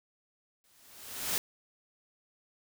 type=noise with exponential growth; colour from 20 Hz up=white; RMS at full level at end=-29 dBFS; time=0.64-1.38 s; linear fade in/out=0 ms; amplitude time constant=160 ms; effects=none